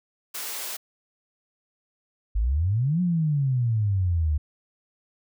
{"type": "high-pass noise", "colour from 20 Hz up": "white", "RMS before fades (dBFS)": -33, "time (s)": [0.34, 0.77], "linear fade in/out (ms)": 10, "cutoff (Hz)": 420, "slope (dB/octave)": 12}
{"type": "exponential two-way sweep", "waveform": "sine", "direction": "up then down", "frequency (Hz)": [48.45, 183, 72.9], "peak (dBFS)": -20, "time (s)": [2.35, 4.38], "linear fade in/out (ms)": 10, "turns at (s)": 3.01}
{"effects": []}